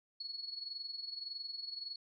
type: tone with amplitude modulation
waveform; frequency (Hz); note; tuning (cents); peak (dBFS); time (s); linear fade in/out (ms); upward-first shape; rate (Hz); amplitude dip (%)
sine; 4368; C#8; -26; -38; 0.2-1.96; 5; sine; 21.7; 70
effects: none